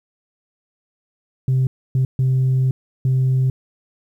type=tone bursts at uneven times; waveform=sine; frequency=130.4 Hz; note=C3; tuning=5 cents flat; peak=-12 dBFS; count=4; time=1.48-1.67 / 1.95-2.05 / 2.19-2.71 / 3.05-3.5 s; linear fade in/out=2 ms; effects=tanh soft clip ceiling -12 dBFS + 9-bit